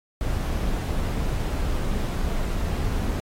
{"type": "noise", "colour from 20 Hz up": "brown", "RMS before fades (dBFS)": -25, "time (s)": [0.21, 3.2], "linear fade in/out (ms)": 0, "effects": ["AAC 48 kbps"]}